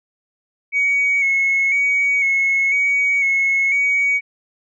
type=tone with vibrato; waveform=sine; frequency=2217 Hz; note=C#7; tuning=in tune; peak=-13 dBFS; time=0.72-4.21 s; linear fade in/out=50 ms; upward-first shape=square; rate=1 Hz; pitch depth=27 cents each way; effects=tanh soft clip ceiling -10 dBFS